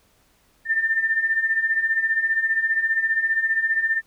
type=beating tone pair; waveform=sine; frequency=1783 / 1798 Hz; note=A6 / A6; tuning=+22 / +37 cents; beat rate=15 Hz; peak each=-25 / -20 dBFS; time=0.65-4.02 s; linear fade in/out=50 ms; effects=pink hiss -61 dBFS RMS until 4.06 s